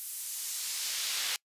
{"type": "noise with high-pass filter sweep", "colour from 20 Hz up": "brown", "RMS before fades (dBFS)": -35, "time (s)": [0, 1.36], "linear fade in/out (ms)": 0, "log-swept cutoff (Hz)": [11000, 3000], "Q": 0.9, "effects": ["noise-tail reverb RT60 0.1 s tail -25 dB re dry", "resampled to 32000 Hz"]}